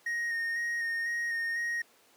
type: tone with vibrato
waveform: triangle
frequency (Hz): 1860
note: A#6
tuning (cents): -4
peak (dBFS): -28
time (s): 0.06-1.82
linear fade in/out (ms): 5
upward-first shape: square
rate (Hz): 2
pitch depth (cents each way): 15
effects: pink hiss -62 dBFS RMS until 2.16 s + high-pass 300 Hz 12 dB/octave